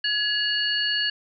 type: tone cluster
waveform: sine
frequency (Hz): 1685 / 2871 / 4425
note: G#6 / F7 / C#8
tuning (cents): +25 / +47 / -4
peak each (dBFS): -26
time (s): 0.04-1.1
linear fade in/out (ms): 5
effects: none